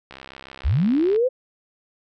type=click train; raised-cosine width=0.3 ms; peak=-22 dBFS; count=71; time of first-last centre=0.11-1.161 s; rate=66.6 Hz
type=linear sweep; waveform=sine; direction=up; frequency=46.44 to 529 Hz; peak=-16 dBFS; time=0.64-1.29 s; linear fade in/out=20 ms
effects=none